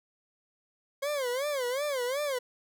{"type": "tone with vibrato", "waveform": "40% pulse", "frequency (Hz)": 537, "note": "C5", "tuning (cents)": 45, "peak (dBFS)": -28, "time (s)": [1.02, 2.39], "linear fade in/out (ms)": 10, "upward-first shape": "sine", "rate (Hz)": 2.7, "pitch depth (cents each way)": 180, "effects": []}